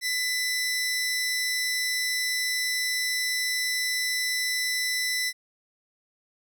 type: tone pair together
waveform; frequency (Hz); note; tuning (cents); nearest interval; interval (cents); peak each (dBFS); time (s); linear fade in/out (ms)
sawtooth; 2000 / 5363; B6 / E8; +21 / +29; octave + perfect fourth; 1708; -23 / -28; 0.01-5.33; 50
effects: none